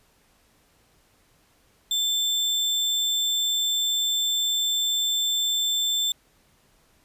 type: tone with sample-and-hold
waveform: sine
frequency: 3541 Hz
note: A7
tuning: 10 cents sharp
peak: -21 dBFS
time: 1.91-6.12 s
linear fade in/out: 2 ms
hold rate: 11025 Hz
effects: pink hiss -62 dBFS RMS until 7.04 s + resampled to 32000 Hz